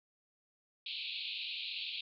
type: band-pass noise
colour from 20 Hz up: white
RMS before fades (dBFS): -41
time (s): 0.86-2.01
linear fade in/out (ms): 5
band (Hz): 2400 to 4300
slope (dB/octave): 96
effects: none